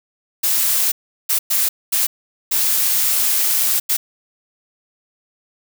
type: noise bursts at uneven times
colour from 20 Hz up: blue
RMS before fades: -17 dBFS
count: 6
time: 0.43-0.92 / 1.29-1.39 / 1.5-1.69 / 1.92-2.07 / 2.51-3.8 / 3.89-3.97 s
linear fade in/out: 10 ms
effects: none

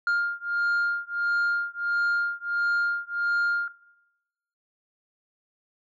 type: beating tone pair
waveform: sine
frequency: 1405 / 1406.5 Hz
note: F6 / F6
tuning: +10 / +12 cents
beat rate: 1.5 Hz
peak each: -24 dBFS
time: 0.07-3.68 s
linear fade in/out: 2 ms
effects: noise-tail reverb RT60 0.9 s tail -17 dB re dry + tanh soft clip ceiling -20 dBFS

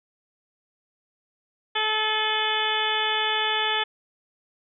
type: harmonic tone with a mistuned harmonic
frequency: 432.9 Hz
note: A4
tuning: 28 cents flat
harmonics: 1 / 2 / 3 / 4 / 5 / 6 / 7 / 8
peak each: -33 / -28 / -32 / -29 / -33 / -34 / -29 / -28 dBFS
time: 1.75-3.84 s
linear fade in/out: 10 ms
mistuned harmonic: 6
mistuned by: -45 cents
effects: none

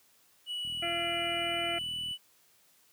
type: tone with pitch glide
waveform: triangle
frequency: 2941 to 2972 Hz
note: F#7 to F#7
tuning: -11 to +7 cents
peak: -32 dBFS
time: 0.46-2.18 s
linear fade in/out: 50 ms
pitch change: +18 cents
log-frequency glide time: 1.37-1.61 s
type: click train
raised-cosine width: 5 ms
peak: -38 dBFS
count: 60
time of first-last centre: 0.65-2.11 s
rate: 40.4 Hz
type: harmonic tone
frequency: 341.7 Hz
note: F4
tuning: 38 cents flat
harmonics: 1 / 2 / 4 / 5 / 6 / 7 / 8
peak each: -40 / -35 / -40 / -48 / -39 / -38 / -50 dBFS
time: 0.82-1.79 s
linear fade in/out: 10 ms
effects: white hiss -65 dBFS RMS until 2.92 s + high-pass 80 Hz 12 dB/octave

